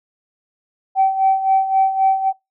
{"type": "tone with tremolo", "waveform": "sine", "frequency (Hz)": 770, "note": "G5", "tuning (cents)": -31, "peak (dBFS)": -9, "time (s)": [0.95, 2.33], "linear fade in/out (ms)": 50, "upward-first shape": "sine", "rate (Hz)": 3.8, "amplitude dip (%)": 70, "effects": ["noise-tail reverb RT60 0.2 s tail -22 dB re dry", "tanh soft clip ceiling -6 dBFS"]}